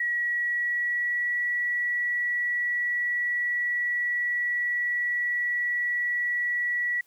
sine tone with pitch glide, 1920 to 1940.1 Hz, B6 to B6, -49 to -31 cents, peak -24 dBFS, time 0-7.01 s, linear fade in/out 5 ms, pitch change +18 cents, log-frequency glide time 0.14-1.41 s, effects white hiss -64 dBFS RMS until 7.06 s

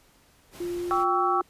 pink noise, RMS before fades -45 dBFS, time 0.51-1.06 s, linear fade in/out 50 ms
sine tone with pitch glide, 349.2 to 357.4 Hz, F4 to F4, 0 to +40 cents, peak -28 dBFS, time 0.6-1.42 s, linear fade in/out 5 ms, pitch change +40 cents, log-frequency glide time 0.74-1.2 s
sine chord, C# diminished, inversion second, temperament equal with one note detuned, 784 / 1131.4 / 1318.5 Hz, G5 / C#6 / E6, 0 / +35 / 0 cents, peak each -26 dBFS, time 0.91-1.41 s, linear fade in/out 0 ms
effects pink hiss -60 dBFS RMS until 1.49 s + resampled to 32000 Hz

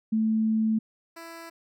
sine / 10% pulse tone pair in turn, 220 / 332.2 Hz, A3 / E4, 0 / +13 cents, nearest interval perfect fifth, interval 713 cents, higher second, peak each -21 / -32 dBFS, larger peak first, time 0.12-0.79 / 1.16-1.5 s, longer first, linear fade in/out 10 ms, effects none

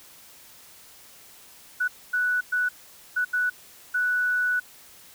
sine tone bursts at uneven times, 1480 Hz, F#6, in tune, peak -21 dBFS, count 6, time 1.8-1.88 / 2.13-2.41 / 2.52-2.69 / 3.16-3.25 / 3.33-3.5 / 3.94-4.6 s, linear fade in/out 10 ms, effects white hiss -50 dBFS RMS until 5.14 s

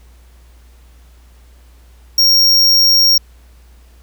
square tone, 5570 Hz, F8, 5 cents flat, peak -8 dBFS, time 2.18-3.18 s, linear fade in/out 5 ms, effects added 60 Hz sine -41 dBFS peak until 4.02 s + pink hiss -53 dBFS RMS until 4.02 s

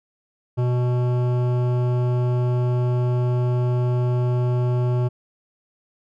sine tone with hard clipping, 123.47 Hz, B2, in tune, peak -20 dBFS, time 0.57-5.09 s, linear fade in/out 20 ms, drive 14 dB, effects none

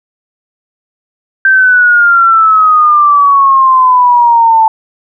sine exponential sweep, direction down, 1568 to 880 Hz, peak -3 dBFS, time 1.45-4.68 s, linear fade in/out 2 ms, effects none

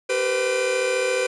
45% pulse tone cluster, 387.8 / 472.8 / 507 / 2388 Hz, G4 / A#4 / B4 / D7, -19 / +24 / +45 / +28 cents, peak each -28 / -30 / -22 / -29 dBFS, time 0.09-1.27 s, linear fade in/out 10 ms, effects resampled to 24000 Hz + 9-bit

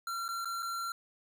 square tone with dropouts, 1367 Hz, F6, 37 cents flat, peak -35 dBFS, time 0.07-0.92 s, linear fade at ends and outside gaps 2 ms, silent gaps 0.281-0.288 / 0.447-0.455 / 0.624-0.628 s, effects none

